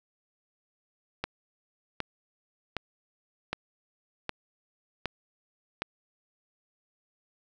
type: click train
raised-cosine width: 0.3 ms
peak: -14 dBFS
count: 7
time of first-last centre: 1.24-5.82 s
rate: 1.31 Hz
effects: none